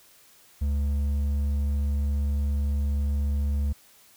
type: tone with hard clipping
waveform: triangle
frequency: 71.4 Hz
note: D2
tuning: 48 cents flat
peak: -24 dBFS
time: 0.61-3.73 s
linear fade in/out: 10 ms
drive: 8 dB
effects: white hiss -56 dBFS RMS until 4.16 s